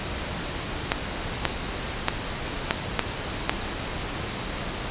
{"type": "clicks", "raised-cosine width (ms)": 0.3, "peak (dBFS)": -3, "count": 6, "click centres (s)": [0.919, 1.453, 2.084, 2.709, 2.993, 3.495], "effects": ["pink hiss -31 dBFS RMS until 4.9 s", "resampled to 8000 Hz"]}